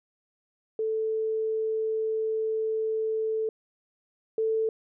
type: tone pair in turn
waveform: sine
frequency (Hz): 440 / 442.8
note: A4 / A4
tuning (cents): 0 / +11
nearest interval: unison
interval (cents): 11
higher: second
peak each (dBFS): -25 / -23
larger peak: second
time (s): 0.79-3.49 / 4.38-4.69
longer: first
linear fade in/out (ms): 2
effects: none